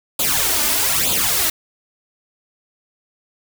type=noise with flanger; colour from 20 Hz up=white; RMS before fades=-18 dBFS; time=0.19-1.5 s; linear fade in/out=5 ms; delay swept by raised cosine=0.26 to 3.36 ms; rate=1.1 Hz; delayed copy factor=+0.8; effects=none